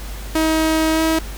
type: tone with pitch glide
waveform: sawtooth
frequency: 317.7 to 321.4 Hz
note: D#4 to E4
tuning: +36 to -44 cents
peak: -11 dBFS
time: 0.35-1.19 s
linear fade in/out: 5 ms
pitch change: +20 cents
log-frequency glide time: 0.92-1.02 s
effects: added 50 Hz sine -28 dBFS peak until 1.37 s + pink hiss -36 dBFS RMS until 1.37 s